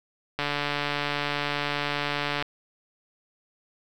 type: click train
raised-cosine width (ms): 0.3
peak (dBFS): -11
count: 296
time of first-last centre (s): 0.39-2.424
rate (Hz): 145
effects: 8-bit